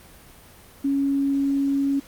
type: tone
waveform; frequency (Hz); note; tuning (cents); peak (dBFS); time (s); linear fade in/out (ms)
sine; 277.2; C#4; 0; -19; 0.84-2; 10
effects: pink hiss -48 dBFS RMS until 2.07 s + Opus 32 kbps